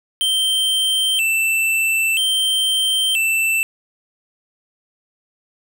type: tone with vibrato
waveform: square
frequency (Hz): 2888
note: F#7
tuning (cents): -43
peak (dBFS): -16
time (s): 0.21-3.63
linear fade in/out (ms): 0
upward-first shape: square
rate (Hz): 0.51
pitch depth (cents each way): 140
effects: none